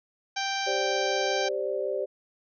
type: harmonic tone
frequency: 784 Hz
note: G5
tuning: in tune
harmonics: 1 / 2 / 3 / 4 / 5 / 6 / 7 / 8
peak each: -31 / -34 / -36 / -37 / -38 / -39 / -39 / -40 dBFS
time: 0.36-1.49 s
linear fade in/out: 10 ms
type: chord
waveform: sine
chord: G suspended fourth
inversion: none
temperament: just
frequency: 392 / 522.7 / 588 Hz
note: G4 / C5 / D5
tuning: 0 / -2 / +2 cents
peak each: -31 dBFS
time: 0.66-2.06 s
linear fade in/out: 20 ms
effects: none